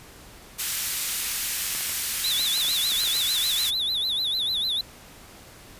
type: high-pass noise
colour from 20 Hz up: white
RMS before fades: -27 dBFS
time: 0.58-3.71 s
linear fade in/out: 20 ms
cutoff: 1700 Hz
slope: 12 dB/octave
type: clicks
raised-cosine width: 0.5 ms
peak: -25 dBFS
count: 11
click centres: 1.75 / 1.808 / 1.895 / 2.396 / 2.578 / 2.648 / 2.685 / 2.919 / 3.037 / 3.074 / 3.154 s
type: tone with vibrato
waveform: triangle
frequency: 3729 Hz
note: A#7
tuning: in tune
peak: -22 dBFS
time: 2.24-4.81 s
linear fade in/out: 2 ms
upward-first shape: sine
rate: 6.7 Hz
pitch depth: 160 cents each way
effects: pink hiss -47 dBFS RMS until 5.79 s + resampled to 32000 Hz